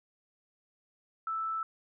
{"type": "tone", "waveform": "sine", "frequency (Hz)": 1318.5, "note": "E6", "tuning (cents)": 0, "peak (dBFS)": -31, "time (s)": [1.27, 1.63], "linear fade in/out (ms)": 2, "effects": []}